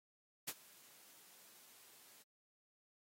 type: noise with ADSR envelope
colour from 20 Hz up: white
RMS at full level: -40 dBFS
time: 0.47-2.23 s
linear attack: 14 ms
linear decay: 49 ms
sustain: -23 dB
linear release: 12 ms
effects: high-pass 150 Hz 12 dB/octave + AAC 48 kbps